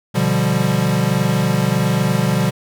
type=chord; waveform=square; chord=G dominant seventh; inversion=first; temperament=equal; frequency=123.47 / 146.83 / 174.61 / 196 Hz; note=B2 / D3 / F3 / G3; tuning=0 / 0 / 0 / 0 cents; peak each=-21 dBFS; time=0.14-2.51 s; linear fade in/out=20 ms; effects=none